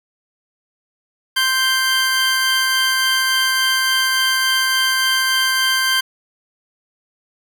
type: tone pair together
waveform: 20% pulse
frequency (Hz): 1046.5 / 1568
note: C6 / G6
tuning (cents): 0 / 0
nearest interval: perfect fifth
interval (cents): 700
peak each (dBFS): -17 / -11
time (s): 1.36-6.01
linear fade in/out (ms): 10
effects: none

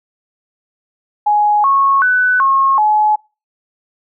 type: tone with pitch steps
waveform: sine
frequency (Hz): 835 / 1098 / 1500 / 1084 / 850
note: G#5 / C#6 / F#6 / C#6 / G#5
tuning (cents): +9 / -17 / +23 / -39 / +40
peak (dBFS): -9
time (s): 1.26-3.16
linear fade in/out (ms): 10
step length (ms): 380
effects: noise-tail reverb RT60 0.3 s tail -25 dB re dry

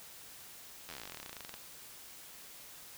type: slowing click train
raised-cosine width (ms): 0.2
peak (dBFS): -27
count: 27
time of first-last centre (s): 0.89-1.541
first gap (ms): 11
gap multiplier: 1.06
effects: white hiss -52 dBFS RMS until 2.97 s

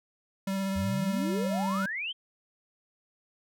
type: tone with vibrato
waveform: square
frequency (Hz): 193.9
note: G3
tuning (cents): -19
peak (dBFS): -29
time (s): 0.47-1.86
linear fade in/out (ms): 5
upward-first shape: sine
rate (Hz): 16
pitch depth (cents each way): 15
type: exponential sweep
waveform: sine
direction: up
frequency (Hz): 77.78 to 3236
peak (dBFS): -31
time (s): 0.75-2.13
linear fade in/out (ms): 20
effects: none

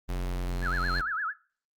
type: tone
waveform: square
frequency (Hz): 44.76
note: F1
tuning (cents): +43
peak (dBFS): -29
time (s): 0.08-1.02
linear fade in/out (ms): 20
type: tone with exponential growth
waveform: sine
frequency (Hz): 4186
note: C8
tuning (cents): 0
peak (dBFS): -33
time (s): 0.34-0.99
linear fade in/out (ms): 1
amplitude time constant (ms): 140
type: tone with vibrato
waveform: sine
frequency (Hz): 1480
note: F#6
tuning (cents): 0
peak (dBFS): -28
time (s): 0.61-1.34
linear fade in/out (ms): 50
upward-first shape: sine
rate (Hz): 8.8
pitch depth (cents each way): 270
effects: noise-tail reverb RT60 0.4 s tail -20 dB re dry + Opus 32 kbps

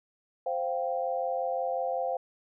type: chord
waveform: sine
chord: C suspended fourth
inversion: none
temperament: equal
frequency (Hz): 523.3 / 698.5 / 784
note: C5 / F5 / G5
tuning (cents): 0 / 0 / 0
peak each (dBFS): -31 / -32 / -34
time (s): 0.46-2.17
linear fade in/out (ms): 5
effects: none

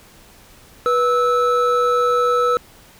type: tone pair together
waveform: triangle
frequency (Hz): 488.6 / 1304.4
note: B4 / E6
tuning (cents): -19 / -19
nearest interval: octave + perfect fourth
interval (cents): 1700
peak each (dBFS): -15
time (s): 0.86-2.57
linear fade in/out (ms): 0
effects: pink hiss -47 dBFS RMS until 2.99 s

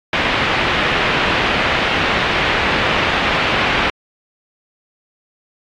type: low-pass noise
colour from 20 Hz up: white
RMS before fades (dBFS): -17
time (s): 0.13-3.9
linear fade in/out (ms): 2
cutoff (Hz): 2900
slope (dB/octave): 24
effects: AAC 64 kbps

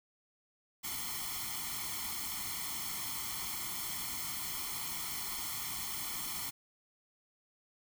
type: noise with comb filter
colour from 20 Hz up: white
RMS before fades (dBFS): -39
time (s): 0.83-6.51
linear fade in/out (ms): 20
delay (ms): 0.93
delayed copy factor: +0.85
effects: none

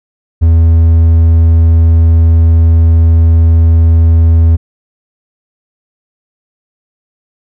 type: tone with hard clipping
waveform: triangle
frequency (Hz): 82.41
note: E2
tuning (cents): 0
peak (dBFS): -4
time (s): 0.41-4.57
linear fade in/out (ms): 20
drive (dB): 6
effects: none

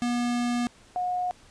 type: tone pair in turn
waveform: square / sine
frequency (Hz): 241.4 / 723.4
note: B3 / F#5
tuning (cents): -39 / -39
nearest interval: octave + perfect fifth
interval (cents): 1900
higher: second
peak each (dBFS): -25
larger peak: neither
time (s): 0.02-0.67 / 0.96-1.31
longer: first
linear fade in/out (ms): 0
effects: pink hiss -55 dBFS RMS until 1.5 s + resampled to 22050 Hz

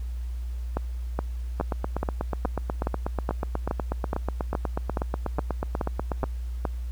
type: two click trains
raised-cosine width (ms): 1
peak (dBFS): -13 / -12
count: 39 / 15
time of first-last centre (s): 1.6-6.24 / 0.77-6.652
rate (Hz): 8.19 / 2.38
effects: added 60 Hz sine -29 dBFS peak until 6.91 s + pink hiss -56 dBFS RMS until 6.91 s

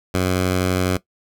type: tone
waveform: 10% pulse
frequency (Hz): 92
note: F#2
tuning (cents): -9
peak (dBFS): -9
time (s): 0.14-0.97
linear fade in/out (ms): 5
effects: noise-tail reverb RT60 0.1 s tail -17 dB re dry

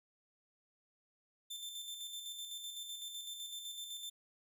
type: tone with tremolo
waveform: sawtooth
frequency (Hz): 3554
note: A7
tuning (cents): +17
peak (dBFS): -39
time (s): 1.5-4.1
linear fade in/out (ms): 10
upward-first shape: square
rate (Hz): 7.9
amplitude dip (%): 40
effects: none

